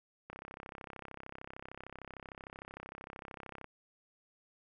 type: click train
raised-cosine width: 0.5 ms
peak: -30 dBFS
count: 112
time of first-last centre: 0.3-3.643 s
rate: 33.2 Hz
effects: none